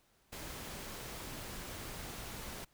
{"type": "noise", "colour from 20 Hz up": "pink", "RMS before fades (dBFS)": -45, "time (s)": [0.32, 2.65], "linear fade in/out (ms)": 10, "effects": ["pink hiss -71 dBFS RMS until 2.73 s"]}